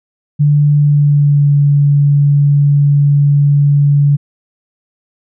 sine tone with pitch glide, 146.6 to 143.5 Hz, D3 to D3, -3 to -40 cents, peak -6 dBFS, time 0.39-4.17 s, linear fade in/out 20 ms, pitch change -37 cents, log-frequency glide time 0.76-1.54 s, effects none

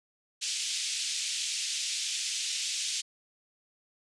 white band-pass noise, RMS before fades -33 dBFS, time 0.41-3.02 s, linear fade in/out 20 ms, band 2600 to 7400 Hz, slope 24 dB/octave, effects resampled to 24000 Hz

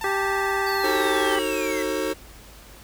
sawtooth tone with vibrato, 880 Hz, A5, in tune, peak -26 dBFS, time 0.01-1.36 s, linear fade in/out 2 ms, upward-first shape triangle, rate 19 Hz, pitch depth 53 cents each way
harmonic tone, 392 Hz, G4, in tune, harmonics 1 / 2 / 3 / 4 / 5, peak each -26 / -29 / -29 / -30 / -29 dBFS, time 0.04-1.39 s, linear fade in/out 2 ms
square linear sweep, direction down, 4581 to 1954 Hz, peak -32 dBFS, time 0.66-1.83 s, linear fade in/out 10 ms
square chord, D# diminished seventh, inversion none, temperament just, 311.1 / 373.4 / 448 / 537.6 Hz, D#4 / F#4 / A4 / C5, 0 / +16 / +31 / +47 cents, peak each -30 dBFS, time 0.83-2.14 s, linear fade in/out 20 ms
effects added 52 Hz sine -47 dBFS peak until 2.83 s + pink hiss -47 dBFS RMS until 2.83 s

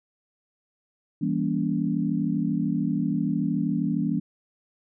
sine chord, E diminished seventh, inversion none, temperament just, 164.81 / 197.78 / 237.3 / 284.8 Hz, E3 / G3 / Bb3 / Db4, 0 / +16 / +31 / +47 cents, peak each -28 dBFS, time 1.21-4.2 s, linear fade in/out 10 ms, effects none

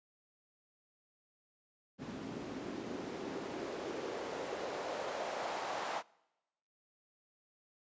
white noise with band-pass filter sweep, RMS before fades -41 dBFS, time 1.98-6.03 s, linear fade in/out 50 ms, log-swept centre 220 to 780 Hz, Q 2, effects noise-tail reverb RT60 1.0 s tail -25 dB re dry + resampled to 16000 Hz

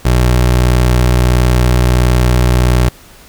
25% pulse tone, 61.5 Hz, B1, 7 cents flat, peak -4 dBFS, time 0.05-2.89 s, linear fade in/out 5 ms, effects pink hiss -40 dBFS RMS until 3.28 s

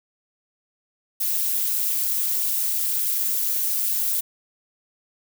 violet noise with amplitude modulation, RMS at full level -20 dBFS, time 1.2-4.21 s, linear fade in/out 10 ms, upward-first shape sine, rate 208 Hz, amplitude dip 75%, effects none

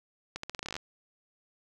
accelerating click train, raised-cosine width 0.2 ms, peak -19 dBFS, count 13, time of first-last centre 0.36-0.765 s, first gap 74 ms, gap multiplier 0.84, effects none

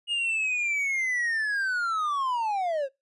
triangle linear sweep, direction down, 2875 to 520 Hz, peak -23 dBFS, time 0.07-2.89 s, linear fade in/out 50 ms, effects noise-tail reverb RT60 0.2 s tail -24 dB re dry + resampled to 24000 Hz

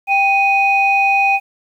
sine tone pair together, 788 / 2490 Hz, G5 / D#7, +9 / +1 cents, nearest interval octave + minor sixth, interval 1992 cents, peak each -13 dBFS, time 0.07-1.4 s, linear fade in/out 50 ms, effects tanh soft clip ceiling -3 dBFS + 8-bit

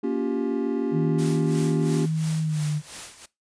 triangle chord, G half-diminished seventh, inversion first, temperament just, 235.2 / 282.2 / 352.8 / 392 Hz, Bb3 / Db4 / F4 / G4, +16 / +31 / +18 / 0 cents, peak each -26 / -25 / -29 / -27 dBFS, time 0.03-2.06 s, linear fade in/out 10 ms
sine tone with pitch glide, 158.6 to 150.57 Hz, D#3 to D3, +33 to +44 cents, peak -22 dBFS, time 0.91-2.82 s, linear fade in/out 50 ms, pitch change -89 cents, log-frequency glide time 2.41-2.65 s
white noise with tremolo, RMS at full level -36 dBFS, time 1.18-3.26 s, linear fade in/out 10 ms, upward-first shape sine, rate 2.9 Hz, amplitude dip 75%
effects noise-tail reverb RT60 0.2 s tail -19 dB re dry + resampled to 22050 Hz

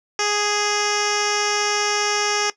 10% pulse tone with low-pass filter, 414.8 Hz, G#4, 2 cents flat, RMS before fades -21 dBFS, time 0.19-2.5 s, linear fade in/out 2 ms, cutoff 5600 Hz, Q 3.9, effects noise-tail reverb RT60 0.1 s tail -17 dB re dry

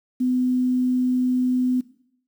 sine tone with quantisation, 252.4 Hz, B3, 38 cents sharp, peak -18 dBFS, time 0.2-1.81 s, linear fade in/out 10 ms, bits 8, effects noise-tail reverb RT60 0.7 s tail -18 dB re dry

